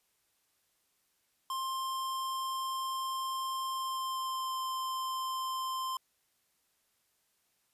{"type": "tone with pitch glide", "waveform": "square", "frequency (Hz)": [1055, 1044.1], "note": ["C6", "C6"], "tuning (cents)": [14, -4], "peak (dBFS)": -34, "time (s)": [1.5, 5.97], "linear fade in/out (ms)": 2, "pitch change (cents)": -18, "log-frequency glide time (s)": [3.68, 4.58], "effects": ["white hiss -75 dBFS RMS until 7.73 s", "resampled to 32000 Hz"]}